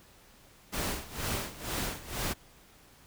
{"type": "noise with tremolo", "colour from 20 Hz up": "pink", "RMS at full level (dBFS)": -32, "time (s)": [0.72, 2.34], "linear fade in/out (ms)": 20, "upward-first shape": "sine", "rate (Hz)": 2.1, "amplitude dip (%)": 85, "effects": ["pink hiss -58 dBFS RMS until 3.06 s"]}